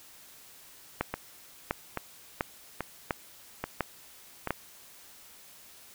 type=two click trains; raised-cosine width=0.5 ms; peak=-16 / -12 dBFS; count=5 / 6; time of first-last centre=1.14-4.473 / 1.01-4.507 s; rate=1.2 / 1.43 Hz; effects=white hiss -53 dBFS RMS until 5.94 s